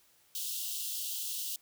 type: high-pass noise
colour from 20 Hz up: white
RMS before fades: -37 dBFS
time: 0.35-1.56 s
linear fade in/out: 2 ms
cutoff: 2800 Hz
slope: 96 dB/octave
effects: white hiss -66 dBFS RMS until 1.61 s